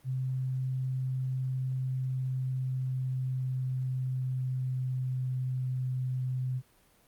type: tone with pitch glide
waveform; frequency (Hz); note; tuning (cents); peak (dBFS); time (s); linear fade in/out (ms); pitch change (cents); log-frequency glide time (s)
sine; 130 to 128.14; C3 to C3; -11 to -36; -29; 0.04-6.62; 50; -25; 1.92-6.01
effects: pink hiss -64 dBFS RMS until 7.07 s + Opus 32 kbps